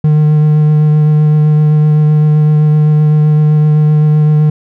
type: tone with vibrato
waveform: triangle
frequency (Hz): 151.8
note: D#3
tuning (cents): -42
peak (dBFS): -3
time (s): 0.04-4.5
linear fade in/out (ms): 5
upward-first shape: triangle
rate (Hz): 7.8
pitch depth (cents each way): 15
effects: none